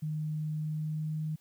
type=tone with pitch glide; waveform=sine; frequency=153.9 to 155.33 Hz; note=D#3 to D#3; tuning=-19 to -3 cents; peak=-31 dBFS; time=0.02-1.36 s; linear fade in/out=10 ms; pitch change=+16 cents; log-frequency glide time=0.58-1.23 s; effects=white hiss -67 dBFS RMS until 1.4 s